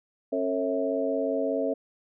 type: tone cluster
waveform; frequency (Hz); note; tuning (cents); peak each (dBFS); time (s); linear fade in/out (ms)
sine; 272.3 / 449.2 / 546 / 651; C#4 / A4 / C#5 / E5; -31 / +36 / -26 / -22; -30; 0.32-1.74; 10
effects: none